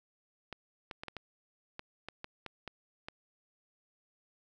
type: clicks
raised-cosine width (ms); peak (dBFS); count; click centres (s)
0.3; -25; 11; 0.527 / 0.912 / 1.035 / 1.083 / 1.167 / 1.794 / 2.086 / 2.244 / 2.463 / 2.677 / 3.085
effects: none